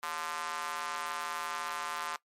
square tone with high-pass filter, 79.9 Hz, D#2, 47 cents sharp, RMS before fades -37 dBFS, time 0.03-2.16 s, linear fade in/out 0 ms, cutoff 1100 Hz, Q 2.6, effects noise-tail reverb RT60 0.1 s tail -20 dB re dry + MP3 64 kbps

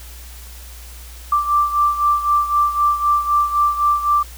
sine beating tone pair, 1174.7 / 1178.6 Hz, D6 / D6, 0 / +6 cents, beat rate 3.9 Hz, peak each -15 / -20 dBFS, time 1.32-4.23 s, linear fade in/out 5 ms, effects added 60 Hz sine -35 dBFS peak until 4.37 s + white hiss -41 dBFS RMS until 4.37 s

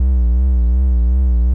triangle tone with vibrato, 61.74 Hz, B1, in tune, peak -8 dBFS, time 0-1.54 s, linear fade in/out 5 ms, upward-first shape triangle, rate 2.7 Hz, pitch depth 110 cents each way, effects none

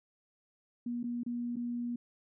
sine tone with dropouts, 240 Hz, B3, 49 cents flat, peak -33 dBFS, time 0.86-1.96 s, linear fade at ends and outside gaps 5 ms, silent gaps 1.031-1.039 / 1.234-1.262 / 1.559-1.566 s, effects none

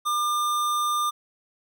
square tone, 1200 Hz, D6, 37 cents sharp, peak -23 dBFS, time 0.05-1.11 s, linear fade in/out 20 ms, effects none

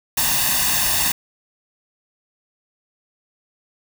white noise with comb filter, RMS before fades -19 dBFS, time 0.17-1.12 s, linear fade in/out 5 ms, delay 1.1 ms, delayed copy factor +0.75, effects none

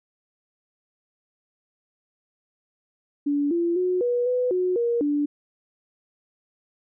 sine tone with pitch steps, 287.6 / 341.6 / 364.3 / 485.7 / 498.4 / 365 / 471.9 / 291.6 Hz, D4 / F4 / F#4 / B4 / B4 / F#4 / A#4 / D4, -36 / -38 / -27 / -29 / +16 / -24 / +21 / -12 cents, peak -20 dBFS, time 3.26-5.26 s, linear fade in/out 10 ms, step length 250 ms, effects none

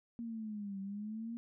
sine linear two-way sweep, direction down then up, 235.6 to 192.8 to 235.6 Hz, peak -39 dBFS, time 0.19-1.37 s, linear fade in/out 0 ms, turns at 0.8 s, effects none

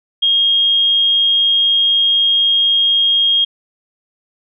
sine tone, 3248 Hz, G#7, 39 cents flat, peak -10 dBFS, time 0.22-3.45 s, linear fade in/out 10 ms, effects none

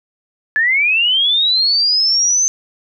sine linear sweep, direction up, 1700 to 6272 Hz, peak -11 dBFS, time 0.56-2.48 s, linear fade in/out 0 ms, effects none

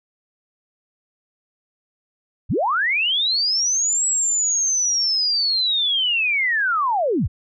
sine linear two-way sweep, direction up then down, 41.2 to 7790 to 41.2 Hz, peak -17 dBFS, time 2.49-7.28 s, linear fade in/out 20 ms, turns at 4.06 s, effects none

